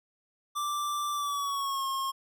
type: tone with pitch glide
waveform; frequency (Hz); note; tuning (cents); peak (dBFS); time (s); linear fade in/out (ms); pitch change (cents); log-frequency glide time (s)
square; 1174.7 to 1077.2; D6 to C#6; 0 to -50; -30; 0.55-2.12; 20; -150; 1.12-1.86
effects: none